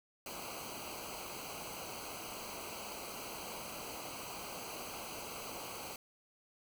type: noise with comb filter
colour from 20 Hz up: pink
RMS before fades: -45 dBFS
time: 0.26-5.96 s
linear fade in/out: 2 ms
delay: 0.56 ms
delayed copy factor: -0.85
effects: none